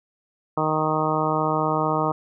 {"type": "harmonic tone", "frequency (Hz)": 155.56, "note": "D#3", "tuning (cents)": 0, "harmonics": [1, 2, 3, 4, 5, 6, 7, 8], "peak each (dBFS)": [-28, -28, -28, -28, -28, -28, -28, -28], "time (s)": [0.57, 2.12], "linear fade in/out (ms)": 5, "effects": []}